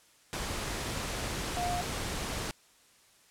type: tone in noise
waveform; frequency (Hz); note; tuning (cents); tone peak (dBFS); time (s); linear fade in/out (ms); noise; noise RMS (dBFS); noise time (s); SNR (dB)
sine; 710; F5; +28; -31; 1.57-1.81; 0; pink; -35; 0.33-2.51; +1
effects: white hiss -62 dBFS RMS until 3.3 s + low-pass 10000 Hz 12 dB/octave